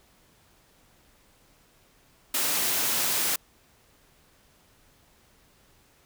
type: high-pass noise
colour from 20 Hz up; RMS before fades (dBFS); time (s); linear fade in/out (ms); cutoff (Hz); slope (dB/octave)
white; -26; 2.34-3.36; 5; 150; 12
effects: pink hiss -61 dBFS RMS until 6.05 s